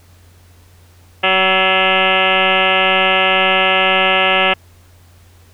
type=tone with frequency modulation; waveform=sine; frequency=1700 Hz; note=G#6; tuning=40 cents sharp; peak=-10 dBFS; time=1.23-4.54 s; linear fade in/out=10 ms; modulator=189 Hz; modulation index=6.9; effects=added 88 Hz sine -44 dBFS peak until 5.53 s + pink hiss -51 dBFS RMS until 5.53 s